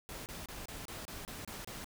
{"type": "noise bursts", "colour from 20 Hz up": "pink", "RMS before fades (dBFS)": -45, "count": 9, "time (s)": [0.09, 1.844], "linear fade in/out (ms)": 0, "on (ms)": 170, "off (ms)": 28, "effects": []}